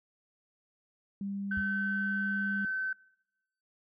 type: tone with pitch glide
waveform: sine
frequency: 198.7 to 200.4 Hz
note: G3 to G3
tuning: +24 to +38 cents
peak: -33 dBFS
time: 1.21-2.65 s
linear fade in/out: 2 ms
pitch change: +14 cents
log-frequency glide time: 1.37-2.22 s
type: tone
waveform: sine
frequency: 1532 Hz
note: G6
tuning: 40 cents flat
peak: -30 dBFS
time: 1.51-2.93 s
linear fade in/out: 5 ms
type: tone with exponential decay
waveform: sine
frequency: 80.2 Hz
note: E2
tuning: 47 cents flat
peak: -32 dBFS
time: 1.57-1.66 s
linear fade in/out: 5 ms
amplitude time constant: 19 ms
effects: noise-tail reverb RT60 0.8 s tail -23 dB re dry + tanh soft clip ceiling -20 dBFS

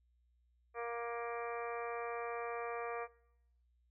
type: harmonic tone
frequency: 235 Hz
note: A#3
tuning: 14 cents sharp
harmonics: 2 / 3 / 4 / 5 / 6 / 7 / 8 / 9 / 10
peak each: -41 / -45 / -51 / -45 / -55 / -53 / -53 / -60 / -52 dBFS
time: 0.74-3.08 s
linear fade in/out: 50 ms
effects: noise-tail reverb RT60 0.8 s tail -21 dB re dry + added 60 Hz sine -70 dBFS peak until 3.9 s

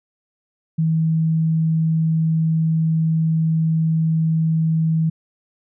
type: tone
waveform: sine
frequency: 160.8 Hz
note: E3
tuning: 43 cents flat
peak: -15 dBFS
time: 0.78-5.1 s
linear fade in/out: 10 ms
effects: none

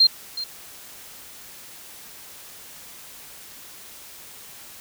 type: tone with echo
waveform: sine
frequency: 4186 Hz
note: C8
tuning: in tune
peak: -11 dBFS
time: 0-0.07 s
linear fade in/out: 5 ms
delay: 370 ms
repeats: 1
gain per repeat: -15 dB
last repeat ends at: 0.44 s
effects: white hiss -43 dBFS RMS until 4.8 s

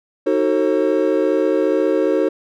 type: chord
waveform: triangle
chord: D# diminished seventh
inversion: none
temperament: just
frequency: 311.1 / 373.4 / 448 / 537.6 Hz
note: D#4 / F#4 / A4 / C5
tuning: 0 / +16 / +31 / +47 cents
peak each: -18 dBFS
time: 0.26-2.29 s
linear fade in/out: 10 ms
effects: none

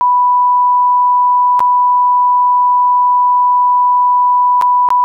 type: tone with dropouts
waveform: sine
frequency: 987.8 Hz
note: B5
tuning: in tune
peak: -7 dBFS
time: 0.01-5.04 s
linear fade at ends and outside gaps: 0 ms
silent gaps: 1.594-1.604 / 4.613-4.622 / 4.888-4.904 s
effects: none

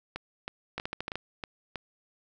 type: two click trains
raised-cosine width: 0.3 ms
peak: -17 / -19 dBFS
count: 6 / 6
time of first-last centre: 0.78-1.156 / 0.16-1.757 s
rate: 13.3 / 3.13 Hz
effects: none

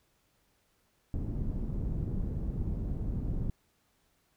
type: low-pass noise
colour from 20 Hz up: pink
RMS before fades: -33 dBFS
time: 1.14-3.5 s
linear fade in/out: 2 ms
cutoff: 210 Hz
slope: 12 dB/octave
effects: pink hiss -72 dBFS RMS until 4.36 s

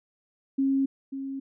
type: tone with echo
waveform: sine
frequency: 271.1 Hz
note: C#4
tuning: 38 cents flat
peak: -21 dBFS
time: 0.58-0.86 s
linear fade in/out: 10 ms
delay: 540 ms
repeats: 1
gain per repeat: -10 dB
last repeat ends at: 1.4 s
effects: none

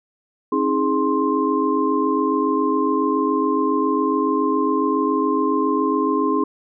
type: tone cluster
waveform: sine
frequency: 269.7 / 316.9 / 415.8 / 1052 Hz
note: C#4 / D#4 / G#4 / C6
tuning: -47 / +32 / +2 / +9 cents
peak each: -22 dBFS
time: 0.52-6.44 s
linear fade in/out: 5 ms
effects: none

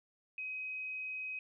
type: tone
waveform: sine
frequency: 2527 Hz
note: D#7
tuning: 26 cents sharp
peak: -38 dBFS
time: 0.38-1.39 s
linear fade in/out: 2 ms
effects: none

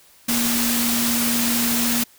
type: tone in noise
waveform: sine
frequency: 236.1 Hz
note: A#3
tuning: 22 cents sharp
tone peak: -22 dBFS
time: 0.28-2.04 s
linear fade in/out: 10 ms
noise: white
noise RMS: -22 dBFS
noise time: 0.28-2.04 s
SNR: -3 dB
effects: white hiss -52 dBFS RMS until 2.18 s

